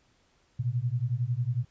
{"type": "beating tone pair", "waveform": "sine", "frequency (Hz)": [116.4, 127.4], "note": ["A#2", "C3"], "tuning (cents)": [-2, -46], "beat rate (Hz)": 11, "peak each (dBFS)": -29, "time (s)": [0.59, 1.65], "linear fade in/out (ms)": 10, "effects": ["pink hiss -67 dBFS RMS until 1.7 s", "resampled to 16000 Hz"]}